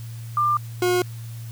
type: tone pair in turn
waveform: sine / 40% pulse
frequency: 1193 / 360.3 Hz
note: D6 / F#4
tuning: +27 / -46 cents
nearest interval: octave + major sixth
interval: 2073 cents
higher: first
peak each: -17 dBFS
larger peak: neither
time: 0.37-0.57 / 0.82-1.02 s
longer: neither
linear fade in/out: 2 ms
effects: added 115 Hz sine -32 dBFS peak until 1.51 s + white hiss -48 dBFS RMS until 1.51 s